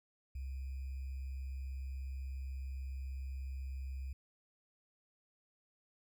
sine tone with sample-and-hold, 66.4 Hz, C2, 26 cents sharp, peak -39 dBFS, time 0.35-4.13 s, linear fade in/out 5 ms, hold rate 2450 Hz, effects none

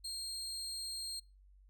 30% pulse tone with amplitude modulation, 4214 Hz, C8, 12 cents sharp, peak -35 dBFS, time 0.04-1.2 s, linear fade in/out 10 ms, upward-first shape sine, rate 265 Hz, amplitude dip 30%, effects noise-tail reverb RT60 0.3 s tail -24 dB re dry + added 48 Hz sine -59 dBFS peak until 1.69 s

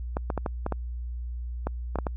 clicks, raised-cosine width 1 ms, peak -14 dBFS, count 10, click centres 0.169 / 0.302 / 0.377 / 0.462 / 0.664 / 0.723 / 1.67 / 1.957 / 1.987 / 2.068 s, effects added 60 Hz sine -31 dBFS peak until 2.16 s

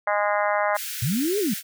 harmonic tone, 206.1 Hz, G#3, 13 cents flat, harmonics 3 / 4 / 5 / 6 / 7 / 8 / 9 / 10, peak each -24 / -26 / -28 / -30 / -31 / -32 / -33 / -34 dBFS, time 0.07-0.77 s, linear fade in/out 5 ms
white high-pass noise, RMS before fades -32 dBFS, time 0.74-1.63 s, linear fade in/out 50 ms, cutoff 1400 Hz, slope 96 dB/octave
sine linear two-way sweep, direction up then down, 105.1 to 433.4 to 176.8 Hz, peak -21 dBFS, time 1.02-1.54 s, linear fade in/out 5 ms, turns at 1.39 s
effects none

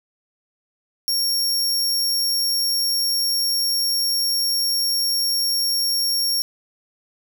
sawtooth tone, 5530 Hz, F8, 18 cents flat, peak -16 dBFS, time 1.08-6.42 s, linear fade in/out 0 ms, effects none

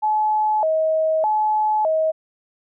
sine tone with vibrato, 737 Hz, F#5, 7 cents flat, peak -16 dBFS, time 0.02-2.12 s, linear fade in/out 20 ms, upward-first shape square, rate 0.82 Hz, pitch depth 260 cents each way, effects none

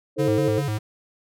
sine chord, A diminished, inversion second, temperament just, 316.8 / 440 / 528 Hz, Eb4 / A4 / C5, +31 / 0 / +16 cents, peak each -24 dBFS, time 0.16-0.63 s, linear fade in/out 50 ms
square tone with vibrato, 123.47 Hz, B2, in tune, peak -24 dBFS, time 0.18-0.79 s, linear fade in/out 20 ms, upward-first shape square, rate 5 Hz, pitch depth 250 cents each way
effects none

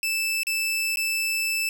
sawtooth tone with dropouts, 2637 Hz, E7, in tune, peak -20 dBFS, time 0.03-1.69 s, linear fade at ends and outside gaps 1 ms, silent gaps 0.433-0.469 / 0.959-0.971 s, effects none

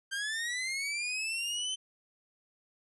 sawtooth linear sweep, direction up, 1568 to 3084 Hz, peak -29 dBFS, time 0.11-1.76 s, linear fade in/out 20 ms, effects resampled to 24000 Hz

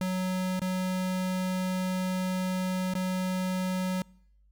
square tone with dropouts, 185 Hz, F#3, in tune, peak -28 dBFS, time 0.01-4.02 s, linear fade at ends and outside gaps 2 ms, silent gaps 0.595-0.617 / 2.938-2.951 s, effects noise-tail reverb RT60 0.8 s tail -26 dB re dry + added 50 Hz sine -59 dBFS peak until 4.51 s

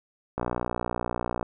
click train, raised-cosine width 1 ms, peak -14 dBFS, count 64, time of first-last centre 0.38-1.428 s, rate 60.1 Hz, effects none

